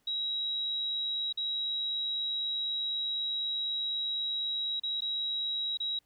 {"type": "tone with dropouts", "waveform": "sine", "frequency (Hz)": 3852, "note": "B7", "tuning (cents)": -44, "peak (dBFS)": -30, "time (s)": [0.07, 5.99], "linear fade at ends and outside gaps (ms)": 5, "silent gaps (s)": [[1.327, 1.373], [4.798, 4.834], [5.007, 5.019], [5.773, 5.801]], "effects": ["pink hiss -73 dBFS RMS until 6.05 s"]}